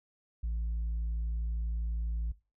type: tone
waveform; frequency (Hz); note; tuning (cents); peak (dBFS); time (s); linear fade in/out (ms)
sine; 56.2; A1; +37; -28; 0.43-2.32; 10
effects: noise-tail reverb RT60 0.3 s tail -21 dB re dry + tanh soft clip ceiling -29 dBFS